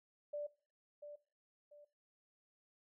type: tone with echo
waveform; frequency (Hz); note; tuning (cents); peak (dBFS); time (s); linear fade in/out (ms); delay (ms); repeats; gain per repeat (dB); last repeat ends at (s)
sine; 587.3; D5; 0; -39; 0.33-0.47; 10; 690; 2; -9; 1.85
effects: noise-tail reverb RT60 0.4 s tail -20 dB re dry